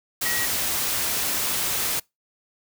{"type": "tone in noise", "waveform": "sine", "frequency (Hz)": 1909, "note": "A#6", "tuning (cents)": 41, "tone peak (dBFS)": -27, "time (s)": [0.25, 0.46], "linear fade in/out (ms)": 10, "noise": "white", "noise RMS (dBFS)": -25, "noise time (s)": [0.21, 2], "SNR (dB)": -5, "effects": ["noise-tail reverb RT60 0.2 s tail -25 dB re dry"]}